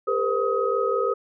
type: tone cluster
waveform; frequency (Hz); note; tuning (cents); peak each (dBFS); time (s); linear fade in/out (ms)
sine; 403.1 / 466.2 / 512 / 1263; G4 / A#4 / C5 / D#6; +48 / 0 / -38 / +26; -26; 0.07-1.14; 10
effects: none